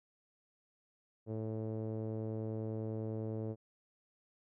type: tone with low-pass filter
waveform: sawtooth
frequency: 110 Hz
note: A2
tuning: in tune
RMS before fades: -39 dBFS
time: 1.26-3.56 s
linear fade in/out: 50 ms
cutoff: 480 Hz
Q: 2.4
effects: none

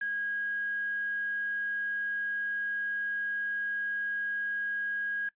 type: tone with quantisation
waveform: sine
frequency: 1641 Hz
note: G#6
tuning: 21 cents flat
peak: -30 dBFS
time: 0.01-5.29 s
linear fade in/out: 5 ms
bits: 8
effects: noise-tail reverb RT60 0.1 s tail -18 dB re dry + resampled to 8000 Hz

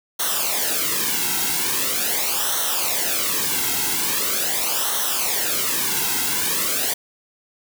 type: noise with flanger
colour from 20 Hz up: white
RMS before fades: -22 dBFS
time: 0.19-6.94 s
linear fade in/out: 10 ms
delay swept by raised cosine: 0.41 to 1.71 ms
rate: 0.42 Hz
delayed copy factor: -0.75
effects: none

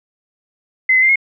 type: tone with pitch steps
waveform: sine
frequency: 2049 / 2035 / 2092 / 2158 Hz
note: C7 / C7 / C7 / C#7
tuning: -37 / -49 / -1 / -47 cents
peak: -9 dBFS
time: 0.89-1.158 s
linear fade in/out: 5 ms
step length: 67 ms
effects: none

